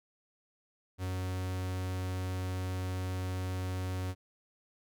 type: tone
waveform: 45% pulse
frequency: 92.5 Hz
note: F#2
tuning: in tune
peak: -33 dBFS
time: 0.98-4.15 s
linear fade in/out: 50 ms
effects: none